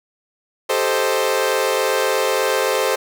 sawtooth chord, A half-diminished seventh, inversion third, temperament equal, 392 / 440 / 523.3 / 622.3 Hz, G4 / A4 / C5 / Eb5, 0 / 0 / 0 / 0 cents, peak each -20 / -18 / -16 / -22 dBFS, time 0.69-2.96 s, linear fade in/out 10 ms, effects none

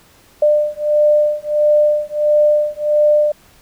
sine beating tone pair, 597 / 598.5 Hz, D5 / D5, +28 / +33 cents, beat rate 1.5 Hz, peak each -14 dBFS, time 0.42-3.32 s, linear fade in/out 5 ms, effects pink hiss -49 dBFS RMS until 3.61 s

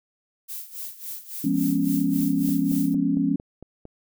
violet noise with tremolo, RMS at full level -33 dBFS, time 0.48-2.95 s, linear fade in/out 20 ms, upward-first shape sine, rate 3.6 Hz, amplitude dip 80%
sine chord, C# dominant seventh, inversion first, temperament just, 173.24 / 207.9 / 249.5 / 277.2 Hz, E#3 / G#3 / B3 / C#4, -14 / +2 / +18 / 0 cents, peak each -27 / -27 / -27 / -22 dBFS, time 1.44-3.36 s, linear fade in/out 5 ms
click train, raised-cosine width 2 ms, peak -27 dBFS, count 7, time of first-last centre 2.49-3.854 s, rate 4.4 Hz
effects none

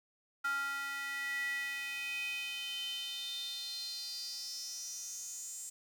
square tone with high-pass filter sweep, 278.1 Hz, C#4, 6 cents sharp, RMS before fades -40 dBFS, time 0.44-5.7 s, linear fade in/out 10 ms, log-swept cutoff 1400 to 7600 Hz, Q 7.3, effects 10-bit

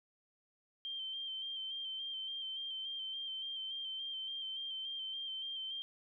sine tone with vibrato, 3141 Hz, G7, 3 cents sharp, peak -39 dBFS, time 0.85-5.82 s, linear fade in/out 0 ms, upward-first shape square, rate 3.5 Hz, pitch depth 24 cents each way, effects none

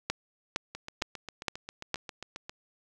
two click trains, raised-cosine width 0.2 ms, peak -11 / -22 dBFS, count 5 / 14, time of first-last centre 0.1-1.943 / 0.75-2.495 s, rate 2.17 / 7.45 Hz, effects none

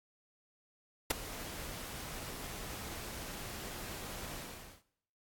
pink noise with ADSR envelope, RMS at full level -26 dBFS, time 1.1-4.83 s, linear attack 8 ms, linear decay 12 ms, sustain -18 dB, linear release 470 ms, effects noise-tail reverb RT60 0.7 s tail -18 dB re dry + AAC 64 kbps

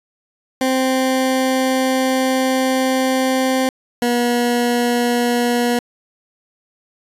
20% pulse tone pair in turn, 260.9 / 240.8 Hz, C4 / B3, -5 / -44 cents, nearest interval minor second, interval 139 cents, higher first, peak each -10 dBFS, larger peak neither, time 0.61-3.69 / 4.02-5.79 s, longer first, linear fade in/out 2 ms, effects resampled to 32000 Hz

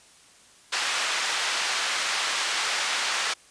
pink band-pass noise, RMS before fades -27 dBFS, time 0.72-3.34 s, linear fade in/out 10 ms, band 1200 to 6300 Hz, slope 12 dB/octave, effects white hiss -54 dBFS RMS until 3.5 s + resampled to 22050 Hz

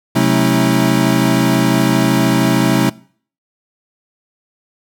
square tone cluster, 131 / 184.3 / 216.9 / 270.3 / 322.5 Hz, C3 / F#3 / A3 / C#4 / E4, +2 / -7 / -25 / -44 / -38 cents, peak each -18 dBFS, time 0.15-2.9 s, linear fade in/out 10 ms, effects noise-tail reverb RT60 0.5 s tail -22 dB re dry

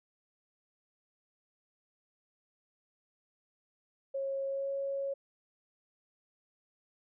sine tone with pitch glide, 545 to 551.3 Hz, C#5 to C#5, -29 to -10 cents, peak -32 dBFS, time 4.14-5.14 s, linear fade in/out 10 ms, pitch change +19 cents, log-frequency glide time 4.46-4.7 s, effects none

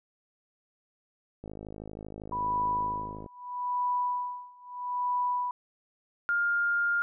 click train, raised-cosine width 2 ms, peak -28 dBFS, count 97, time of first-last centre 1.44-3.262 s, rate 52.7 Hz
sine tone with tremolo, 986 Hz, B5, 3 cents flat, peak -25 dBFS, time 2.32-5.51 s, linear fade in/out 2 ms, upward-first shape sine, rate 0.78 Hz, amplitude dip 95%
sine tone, 1407 Hz, F6, 12 cents sharp, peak -24 dBFS, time 6.29-7.02 s, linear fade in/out 0 ms
effects none

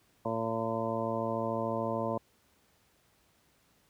harmonic tone, 113.4 Hz, A#2, 47 cents flat, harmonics 1 / 2 / 3 / 4 / 5 / 6 / 8 / 9, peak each -40 / -37 / -40 / -39 / -35 / -38 / -40 / -39 dBFS, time 0.25-2.18 s, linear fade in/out 5 ms, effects pink hiss -68 dBFS RMS until 3.89 s + high-pass 60 Hz 12 dB/octave

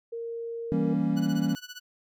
sine tone, 463.3 Hz, A#4, 11 cents flat, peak -32 dBFS, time 0.12-0.94 s, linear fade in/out 10 ms
triangle chord, E diminished seventh, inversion none, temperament equal, 164.81 / 196 / 233.1 / 277.2 Hz, E3 / G3 / Bb3 / Db4, 0 / 0 / 0 / 0 cents, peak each -27 dBFS, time 0.72-1.55 s, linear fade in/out 0 ms
15% pulse tone with tremolo, 1480 Hz, F#6, in tune, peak -31 dBFS, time 1.16-1.8 s, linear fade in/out 20 ms, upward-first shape sine, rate 15 Hz, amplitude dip 90%
effects none

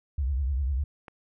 sine tone with vibrato, 67.4 Hz, C#2, 48 cents flat, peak -24 dBFS, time 0.18-0.84 s, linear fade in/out 5 ms, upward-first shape sine, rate 10 Hz, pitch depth 170 cents each way
click, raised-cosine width 0.5 ms, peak -28 dBFS, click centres 1.082 s
effects none

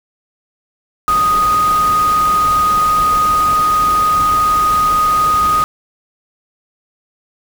sine tone in noise, 1243 Hz, D#6, 2 cents flat, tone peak -10 dBFS, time 1.08-5.64 s, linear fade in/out 0 ms, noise pink, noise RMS -25 dBFS, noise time 1.08-5.64 s, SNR +12 dB, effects none

